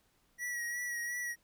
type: tone with vibrato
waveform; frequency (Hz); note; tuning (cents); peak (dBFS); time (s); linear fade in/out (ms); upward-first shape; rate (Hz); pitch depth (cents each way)
square; 1922; B6; -48; -36; 0.38-1.36; 50; sine; 2.8; 30
effects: pink hiss -72 dBFS RMS until 1.43 s